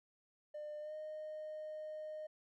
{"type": "tone with pitch glide", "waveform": "triangle", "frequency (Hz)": [600, 616.5], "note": ["D5", "D#5"], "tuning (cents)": [37, -16], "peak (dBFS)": -40, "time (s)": [0.54, 2.27], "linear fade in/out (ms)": 10, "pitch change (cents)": 47, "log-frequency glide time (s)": [0.8, 0.94], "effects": ["tanh soft clip ceiling -39 dBFS"]}